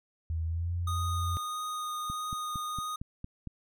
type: tone with pitch glide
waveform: sine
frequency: 81.1 to 86.92 Hz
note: E2 to F2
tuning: -28 to -8 cents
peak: -29 dBFS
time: 0.3-1.37 s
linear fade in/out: 0 ms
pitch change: +120 cents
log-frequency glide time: 0.45-0.73 s
type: tone with vibrato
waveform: square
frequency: 1236 Hz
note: D#6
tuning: 12 cents flat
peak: -34 dBFS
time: 0.87-2.96 s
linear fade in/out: 5 ms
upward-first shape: sine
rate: 1.6 Hz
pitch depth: 8 cents each way
type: click train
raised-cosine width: 5 ms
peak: -26 dBFS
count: 7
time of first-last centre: 2.1-3.473 s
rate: 4.37 Hz
effects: none